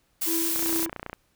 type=noise; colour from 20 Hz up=blue; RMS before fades=-27 dBFS; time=0.21-0.86 s; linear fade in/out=10 ms
type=tone with tremolo; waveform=triangle; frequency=330 Hz; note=E4; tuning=2 cents sharp; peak=-24 dBFS; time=0.26-0.9 s; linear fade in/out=20 ms; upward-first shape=triangle; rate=2.5 Hz; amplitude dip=75%
type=click train; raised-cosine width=0.5 ms; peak=-19 dBFS; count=18; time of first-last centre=0.56-1.13 s; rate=29.8 Hz
effects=pink hiss -68 dBFS RMS until 1.35 s